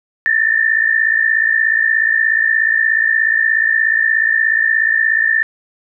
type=tone pair together; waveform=sine; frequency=1760 / 1816.8 Hz; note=A6 / A#6; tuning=0 / -45 cents; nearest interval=minor second; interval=55 cents; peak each=-14 dBFS; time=0.26-5.43 s; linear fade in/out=0 ms; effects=none